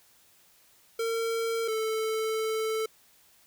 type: tone pair in turn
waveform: square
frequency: 456.1 / 440.2 Hz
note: A#4 / A4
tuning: -38 / +1 cents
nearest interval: minor second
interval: 61 cents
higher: first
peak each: -28 dBFS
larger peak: neither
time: 0.99-1.68 / 1.68-2.86 s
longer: second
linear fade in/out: 5 ms
effects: white hiss -61 dBFS RMS until 3.46 s